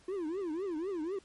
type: tone with vibrato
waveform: triangle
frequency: 350.8 Hz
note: F4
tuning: 8 cents sharp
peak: -31 dBFS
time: 0.08-1.19 s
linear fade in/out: 5 ms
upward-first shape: triangle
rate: 4 Hz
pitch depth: 290 cents each way
effects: pink hiss -63 dBFS RMS until 1.24 s + MP3 48 kbps